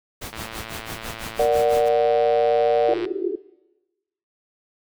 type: noise with tremolo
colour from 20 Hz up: pink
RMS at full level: -32 dBFS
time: 0.21-1.89 s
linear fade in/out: 10 ms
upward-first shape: sine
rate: 6 Hz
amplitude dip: 95%
type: click train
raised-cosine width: 0.3 ms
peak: -18 dBFS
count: 306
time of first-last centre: 0.33-3.053 s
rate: 112 Hz
type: chord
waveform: sine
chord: Bb augmented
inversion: none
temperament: equal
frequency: 466.2 / 587.3 / 740 Hz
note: Bb4 / D5 / F#5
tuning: 0 / 0 / 0 cents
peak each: -19 / -19 / -22 dBFS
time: 1.39-2.94 s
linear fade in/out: 5 ms
type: band-pass noise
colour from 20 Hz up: pink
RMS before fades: -26 dBFS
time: 2.88-3.36 s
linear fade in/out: 10 ms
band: 330 to 410 Hz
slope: 96 dB/octave
effects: noise-tail reverb RT60 1.0 s tail -18 dB re dry